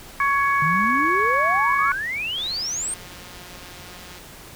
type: harmonic tone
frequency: 558 Hz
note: C#5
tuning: 11 cents sharp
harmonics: 2 / 3 / 4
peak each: -19 / -23 / -25 dBFS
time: 0.2-1.92 s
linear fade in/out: 2 ms
type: exponential sweep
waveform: sine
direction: up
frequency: 146.83 to 8880 Hz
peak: -24 dBFS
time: 0.62-2.94 s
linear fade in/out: 2 ms
type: click train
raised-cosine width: 0.2 ms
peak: -26 dBFS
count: 324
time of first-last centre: 2.38-4.184 s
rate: 179 Hz
effects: pink hiss -42 dBFS RMS until 4.55 s